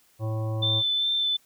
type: harmonic tone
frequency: 110 Hz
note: A2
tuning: in tune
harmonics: 1 / 3 / 5 / 7 / 9 / 10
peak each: -26 / -38 / -36 / -44 / -47 / -46 dBFS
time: 0.19-0.83 s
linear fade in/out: 50 ms
type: tone with vibrato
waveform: sine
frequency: 3539 Hz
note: A7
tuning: 9 cents sharp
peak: -22 dBFS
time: 0.62-1.37 s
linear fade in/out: 10 ms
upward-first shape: sine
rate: 2.5 Hz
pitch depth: 14 cents each way
effects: white hiss -62 dBFS RMS until 1.45 s